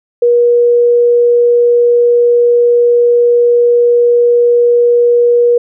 sine tone, 479.1 Hz, A#4, 47 cents sharp, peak -5 dBFS, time 0.22-5.58 s, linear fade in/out 5 ms, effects none

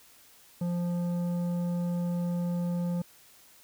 sine tone with tanh clipping, 174.61 Hz, F3, in tune, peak -29 dBFS, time 0.61-3.02 s, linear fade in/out 5 ms, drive 10 dB, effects white hiss -57 dBFS RMS until 3.63 s

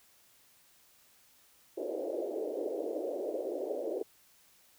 white band-pass noise, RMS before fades -36 dBFS, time 1.77-4.03 s, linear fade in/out 10 ms, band 320 to 590 Hz, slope 48 dB/octave, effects white hiss -64 dBFS RMS until 4.78 s

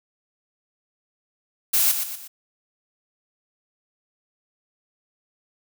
blue noise with echo, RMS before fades -19 dBFS, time 1.73-1.92 s, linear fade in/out 10 ms, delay 120 ms, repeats 3, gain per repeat -7 dB, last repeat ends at 2.28 s, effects none

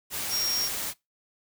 sine tone in noise, 5580 Hz, F8, 2 cents flat, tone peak -26 dBFS, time 0.29-0.7 s, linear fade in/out 50 ms, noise white, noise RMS -32 dBFS, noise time 0.1-0.94 s, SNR +3 dB, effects noise-tail reverb RT60 0.2 s tail -22 dB re dry

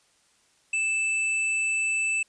square tone, 2637 Hz, E7, in tune, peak -24 dBFS, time 0.73-2.23 s, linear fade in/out 5 ms, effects white hiss -64 dBFS RMS until 2.28 s + resampled to 22050 Hz

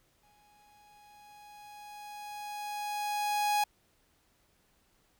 45% pulse tone with exponential growth, 831 Hz, G#5, 1 cent sharp, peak -25 dBFS, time 0.23-3.64 s, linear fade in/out 5 ms, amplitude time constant 740 ms, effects pink hiss -70 dBFS RMS until 5.19 s

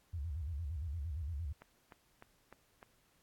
sine tone with vibrato, 77.1 Hz, D#2, 15 cents flat, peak -37 dBFS, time 0.13-1.53 s, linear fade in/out 10 ms, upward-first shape square, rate 8.7 Hz, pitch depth 180 cents each way
click train, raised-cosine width 0.5 ms, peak -36 dBFS, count 5, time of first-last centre 1.62-2.828 s, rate 3.31 Hz
effects pink hiss -72 dBFS RMS until 3.22 s + AAC 64 kbps

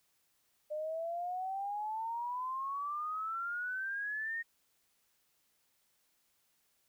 sine exponential sweep, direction up, 600 to 1864.7 Hz, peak -35 dBFS, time 0.7-4.43 s, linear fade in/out 20 ms, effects white hiss -75 dBFS RMS until 6.88 s

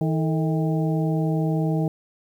harmonic tone with a mistuned harmonic, 159.6 Hz, D#3, 44 cents sharp, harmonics 1 / 2 / 3 / 4 / 5, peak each -21 / -27 / -31 / -33 / -35 dBFS, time 0.01-1.88 s, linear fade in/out 2 ms, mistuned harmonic 3, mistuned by -110 cents, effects 9-bit

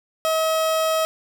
30% pulse tone, 639 Hz, D#5, 46 cents sharp, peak -16 dBFS, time 0.25-1.05 s, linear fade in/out 0 ms, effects none

